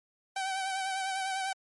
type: tone with vibrato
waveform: sawtooth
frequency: 767 Hz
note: G5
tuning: 38 cents flat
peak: -27 dBFS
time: 0.36-1.53 s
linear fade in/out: 5 ms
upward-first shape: triangle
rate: 10 Hz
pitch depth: 45 cents each way
effects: MP3 48 kbps